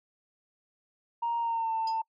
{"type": "tone with pitch glide", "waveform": "sine", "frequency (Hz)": [935, 894.8], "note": ["A#5", "A5"], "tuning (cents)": [5, 29], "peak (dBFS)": -26, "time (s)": [1.22, 2.02], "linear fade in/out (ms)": 10, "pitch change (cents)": -76, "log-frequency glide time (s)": [1.39, 1.74]}
{"type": "tone with exponential decay", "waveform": "sine", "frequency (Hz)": 4978, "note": "D#8", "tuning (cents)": 0, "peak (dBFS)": -33, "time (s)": [1.87, 2], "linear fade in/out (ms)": 5, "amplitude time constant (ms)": 27}
{"effects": ["noise-tail reverb RT60 0.1 s tail -25 dB re dry", "tanh soft clip ceiling -23 dBFS"]}